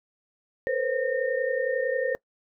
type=tone cluster; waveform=sine; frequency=457 / 501 / 532 / 1831 Hz; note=A#4 / B4 / C5 / A#6; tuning=-34 / +25 / +29 / -32 cents; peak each=-32 / -28 / -27 / -32 dBFS; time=0.67-2.15 s; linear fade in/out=0 ms; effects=noise-tail reverb RT60 0.1 s tail -23 dB re dry